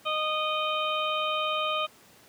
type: harmonic tone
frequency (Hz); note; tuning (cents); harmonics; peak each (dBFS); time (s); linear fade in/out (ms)
617; D#5; -15; 1 / 2 / 4 / 5 / 6; -32 / -29 / -34 / -33 / -38; 0.05-1.87; 20
effects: pink hiss -55 dBFS RMS until 2.28 s + high-pass 150 Hz 12 dB/octave